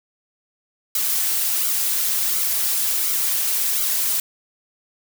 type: noise with flanger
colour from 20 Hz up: blue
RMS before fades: -21 dBFS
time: 0.95-4.2 s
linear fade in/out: 2 ms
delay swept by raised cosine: 1.1 to 5.6 ms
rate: 1.4 Hz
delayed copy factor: -0.6
effects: none